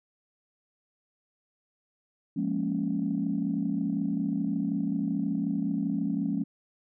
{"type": "chord", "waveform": "sine", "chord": "Bb minor seventh", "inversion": "second", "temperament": "equal", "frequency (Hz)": [174.61, 207.7, 233.1, 277.2], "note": ["F3", "Ab3", "Bb3", "Db4"], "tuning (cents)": [0, 0, 0, 0], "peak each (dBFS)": [-32, -30, -34, -30], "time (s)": [2.36, 6.44], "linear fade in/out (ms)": 10, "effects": ["tanh soft clip ceiling -17 dBFS"]}